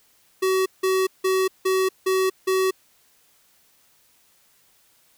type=tone bursts; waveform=square; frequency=377.6 Hz; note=F#4; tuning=35 cents sharp; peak=-19 dBFS; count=6; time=0.42-2.71 s; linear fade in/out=10 ms; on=240 ms; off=170 ms; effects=white hiss -60 dBFS RMS until 5.17 s